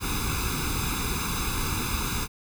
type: noise with comb filter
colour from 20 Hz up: pink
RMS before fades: -28 dBFS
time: 0-2.28 s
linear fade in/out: 50 ms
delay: 0.8 ms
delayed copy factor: +0.95
effects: none